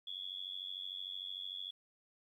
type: tone with amplitude modulation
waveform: sine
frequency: 3393 Hz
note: G#7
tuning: 36 cents sharp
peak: -37 dBFS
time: 0.07-1.71 s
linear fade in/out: 5 ms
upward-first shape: sine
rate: 93.3 Hz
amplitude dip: 100%
effects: 12-bit